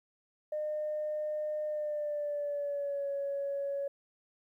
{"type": "tone with pitch glide", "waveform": "sine", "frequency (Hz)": [607, 559.8], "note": ["D#5", "C#5"], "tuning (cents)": [-43, 17], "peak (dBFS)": -31, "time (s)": [0.52, 3.88], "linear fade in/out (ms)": 5, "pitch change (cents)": -140, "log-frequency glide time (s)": [1.66, 3.08], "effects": ["tanh soft clip ceiling -27 dBFS", "12-bit"]}